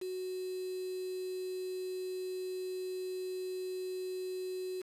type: tone with quantisation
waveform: sine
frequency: 370 Hz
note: F#4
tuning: in tune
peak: -36 dBFS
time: 0.01-4.82 s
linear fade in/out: 10 ms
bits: 8
effects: resampled to 32000 Hz